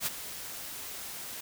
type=noise with ADSR envelope; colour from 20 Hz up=white; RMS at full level=-29 dBFS; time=0-1.41 s; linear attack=64 ms; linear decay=25 ms; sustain=-12 dB; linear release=9 ms; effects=none